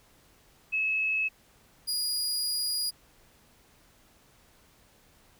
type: tone pair in turn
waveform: sine / sawtooth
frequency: 2586 / 4882 Hz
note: E7 / D#8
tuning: -34 / -34 cents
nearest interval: major seventh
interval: 1100 cents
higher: second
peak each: -25 dBFS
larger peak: neither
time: 0.72-1.29 / 1.87-2.91 s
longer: second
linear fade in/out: 20 ms
effects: pink hiss -61 dBFS RMS until 5.39 s